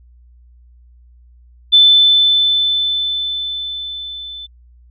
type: tone with level ramp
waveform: sine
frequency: 3520 Hz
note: A7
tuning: in tune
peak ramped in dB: -4 to -28 dBFS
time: 1.72-4.47 s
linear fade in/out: 20 ms
effects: added 60 Hz sine -43 dBFS peak until 4.9 s